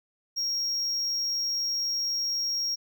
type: tone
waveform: triangle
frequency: 5588 Hz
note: F8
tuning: in tune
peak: -25 dBFS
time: 0.36-2.76 s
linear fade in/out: 20 ms
effects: none